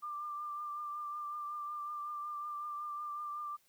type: tone with vibrato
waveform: sine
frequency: 1188 Hz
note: D6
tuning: 20 cents sharp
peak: -38 dBFS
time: 0.02-3.57 s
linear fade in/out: 20 ms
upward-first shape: triangle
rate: 5.4 Hz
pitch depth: 29 cents each way
effects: white hiss -71 dBFS RMS until 3.68 s